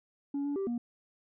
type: tone with pitch steps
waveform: sine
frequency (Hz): 282.1 / 286.4 / 390.5 / 238.2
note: C#4 / D4 / G4 / A#3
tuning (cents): +30 / -43 / -7 / +38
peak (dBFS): -28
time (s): 0.34-0.78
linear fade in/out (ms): 5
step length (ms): 110
effects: tanh soft clip ceiling -29 dBFS